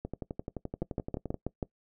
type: two click trains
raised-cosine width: 2 ms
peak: -18 / -22 dBFS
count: 6 / 16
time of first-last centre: 0.82-1.628 / 0.05-1.343 s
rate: 6.19 / 11.6 Hz
effects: noise-tail reverb RT60 0.1 s tail -21 dB re dry